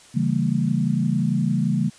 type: chord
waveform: sine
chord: C# diminished seventh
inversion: none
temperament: equal with one note detuned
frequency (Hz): 138.59 / 164.81 / 196 / 227.5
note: C#3 / E3 / G3 / Bb3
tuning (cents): 0 / 0 / 0 / -42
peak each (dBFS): -24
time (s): 0.14-1.9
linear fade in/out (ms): 20
effects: white hiss -49 dBFS RMS until 1.98 s + resampled to 22050 Hz